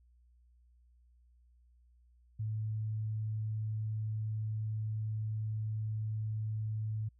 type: tone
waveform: sine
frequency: 108.6 Hz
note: A2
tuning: 22 cents flat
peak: -33 dBFS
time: 2.39-7.09 s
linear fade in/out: 10 ms
effects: added 60 Hz sine -62 dBFS peak until 7.19 s